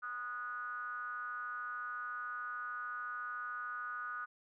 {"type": "ring-modulated tone", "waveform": "triangle", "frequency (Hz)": 116.8, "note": "A#2", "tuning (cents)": 4, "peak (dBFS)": -34, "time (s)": [0.02, 4.26], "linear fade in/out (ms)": 20, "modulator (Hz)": 1350, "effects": []}